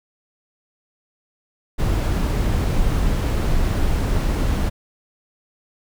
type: noise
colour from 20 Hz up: brown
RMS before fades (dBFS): -19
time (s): 1.78-4.7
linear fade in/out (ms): 20
effects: none